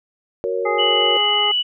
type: chord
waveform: sine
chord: F# major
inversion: none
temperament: equal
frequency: 370 / 466.2 / 554.4 Hz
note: F#4 / A#4 / C#5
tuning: 0 / 0 / 0 cents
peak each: -25 / -22 / -25 dBFS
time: 0.44-1.17 s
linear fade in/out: 0 ms
type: harmonic tone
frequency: 415.3 Hz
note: G#4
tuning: in tune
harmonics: 1 / 2 / 3 / 5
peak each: -26 / -23 / -25 / -25 dBFS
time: 0.65-1.52 s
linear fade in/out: 10 ms
type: tone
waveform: sine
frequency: 2955 Hz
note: F#7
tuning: 3 cents flat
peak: -16 dBFS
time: 0.78-1.63 s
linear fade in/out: 20 ms
effects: none